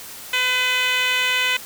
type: tone with band-pass filter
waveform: 10% pulse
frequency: 504 Hz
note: B4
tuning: 35 cents sharp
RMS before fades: -20 dBFS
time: 0.33-1.57 s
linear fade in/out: 5 ms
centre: 2800 Hz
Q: 1.4
effects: white hiss -37 dBFS RMS until 1.65 s